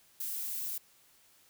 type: noise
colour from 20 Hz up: violet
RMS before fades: -37 dBFS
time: 0.2-0.78 s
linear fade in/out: 5 ms
effects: white hiss -64 dBFS RMS until 1.49 s